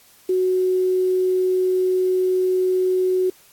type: tone with quantisation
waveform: sine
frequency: 370 Hz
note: F#4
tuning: in tune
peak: -16 dBFS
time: 0.29-3.3 s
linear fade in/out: 5 ms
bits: 7
effects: white hiss -52 dBFS RMS until 3.52 s + AAC 64 kbps